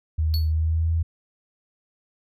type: tone with pitch glide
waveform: sine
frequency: 78.7 to 82.18 Hz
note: D#2 to E2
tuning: +20 to -5 cents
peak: -19 dBFS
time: 0.18-1.03 s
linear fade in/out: 10 ms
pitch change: +75 cents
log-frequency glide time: 0.51-0.92 s
type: tone with exponential decay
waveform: square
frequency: 4415 Hz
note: C#8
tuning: 8 cents flat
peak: -26 dBFS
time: 0.34-0.52 s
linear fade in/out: 0 ms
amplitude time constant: 38 ms
effects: none